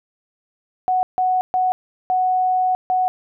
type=tone bursts at uneven times; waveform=sine; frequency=740 Hz; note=F#5; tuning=in tune; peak=-15 dBFS; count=5; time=0.88-1.03 / 1.18-1.41 / 1.54-1.72 / 2.1-2.75 / 2.9-3.08 s; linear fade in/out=0 ms; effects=none